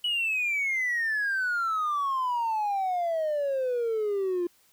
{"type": "exponential sweep", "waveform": "triangle", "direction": "down", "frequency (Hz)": [2960, 343.9], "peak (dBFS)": -22, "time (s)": [0.04, 4.47], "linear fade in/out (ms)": 5, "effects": ["tanh soft clip ceiling -21 dBFS", "white hiss -63 dBFS RMS until 4.72 s"]}